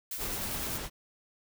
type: noise with tremolo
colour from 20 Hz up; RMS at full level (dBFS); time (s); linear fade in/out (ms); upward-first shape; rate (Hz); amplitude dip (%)
blue; -36; 0.11-0.78; 2; sine; 9.9; 35
type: noise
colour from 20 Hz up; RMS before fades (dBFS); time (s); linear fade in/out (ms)
pink; -38; 0.17-0.9; 50
effects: none